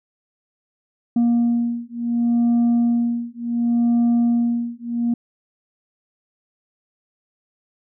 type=beating tone pair; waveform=sine; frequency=236 / 236.69 Hz; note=A#3 / A#3; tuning=+22 / +27 cents; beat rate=0.69 Hz; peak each=-17 dBFS; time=1.16-5.14 s; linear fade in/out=5 ms; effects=tanh soft clip ceiling -13 dBFS